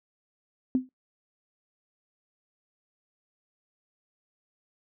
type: tone with exponential decay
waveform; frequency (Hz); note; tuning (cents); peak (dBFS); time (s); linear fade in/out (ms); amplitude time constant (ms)
sine; 256.7; C4; -33; -17; 0.75-0.89; 1; 29
effects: noise-tail reverb RT60 0.2 s tail -25 dB re dry